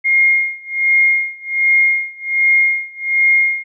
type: tone with tremolo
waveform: sine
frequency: 2135 Hz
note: C7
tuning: 34 cents sharp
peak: -8 dBFS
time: 0.04-3.64 s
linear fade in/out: 20 ms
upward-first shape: sine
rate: 1.3 Hz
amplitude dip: 95%
effects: none